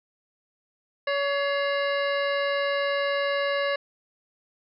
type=harmonic tone with a mistuned harmonic; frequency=564 Hz; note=C#5; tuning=30 cents sharp; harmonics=1 / 2 / 3 / 4 / 5 / 7 / 8 / 9; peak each=-25 / -32 / -31 / -34 / -36 / -39 / -45 / -46 dBFS; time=1.07-3.76 s; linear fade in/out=5 ms; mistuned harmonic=4; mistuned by=-120 cents; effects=none